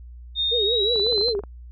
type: tone with pitch glide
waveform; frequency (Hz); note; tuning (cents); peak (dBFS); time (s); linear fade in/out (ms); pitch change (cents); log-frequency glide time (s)
sine; 3670 to 4096; A#7 to C8; -28 to -38; -20; 0.35-1.34; 50; +190; 0.51-1.22
type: tone with vibrato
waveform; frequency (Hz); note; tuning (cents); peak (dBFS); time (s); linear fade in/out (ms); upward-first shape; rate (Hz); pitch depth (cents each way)
sine; 440; A4; 0; -22; 0.51-1.41; 20; triangle; 5.5; 220
type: clicks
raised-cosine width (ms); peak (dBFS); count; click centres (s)
1; -23; 10; 0.959 / 0.997 / 1.066 / 1.125 / 1.179 / 1.212 / 1.284 / 1.351 / 1.392 / 1.437
effects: added 60 Hz sine -38 dBFS peak until 1.71 s